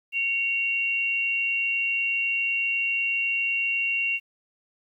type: tone pair together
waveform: sine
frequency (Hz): 2217 / 2754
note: C#7 / F7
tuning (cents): 0 / -25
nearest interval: major third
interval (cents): 375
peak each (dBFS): -32 / -23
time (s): 0.12-4.2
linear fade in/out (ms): 50
effects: 10-bit